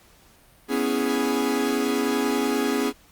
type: chord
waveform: 45% pulse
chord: C# minor seventh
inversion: third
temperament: equal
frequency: 246.9 / 277.2 / 329.6 / 415.3 Hz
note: B3 / C#4 / E4 / G#4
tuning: 0 / 0 / 0 / 0 cents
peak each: -27 / -26 / -31 / -26 dBFS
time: 0.68-2.93 s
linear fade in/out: 50 ms
effects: pink hiss -55 dBFS RMS until 3.11 s + Opus 48 kbps